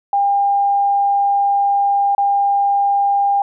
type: tone with dropouts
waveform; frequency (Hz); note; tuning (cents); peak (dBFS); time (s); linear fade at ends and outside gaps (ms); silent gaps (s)
sine; 802; G5; +39; -12; 0.13-3.42; 2; 2.15-2.18
effects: none